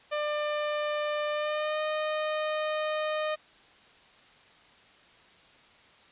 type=tone with pitch glide; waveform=sawtooth; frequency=597 to 615.2 Hz; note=D5 to D#5; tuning=+28 to -20 cents; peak=-24 dBFS; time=0.11-3.36 s; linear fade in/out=20 ms; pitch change=+52 cents; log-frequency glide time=1.31-1.81 s; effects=white hiss -57 dBFS RMS until 6.11 s + resampled to 8000 Hz